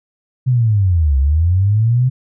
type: linear two-way sweep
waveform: sine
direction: down then up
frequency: 130.81 to 65.41 to 130.81 Hz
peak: -10 dBFS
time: 0.46-2.1 s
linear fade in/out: 20 ms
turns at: 1.18 s
effects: none